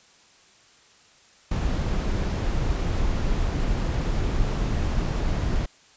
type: noise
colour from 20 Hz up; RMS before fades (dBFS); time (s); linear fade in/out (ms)
brown; -24; 1.51-5.66; 5
effects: white hiss -55 dBFS RMS until 5.96 s + resampled to 16000 Hz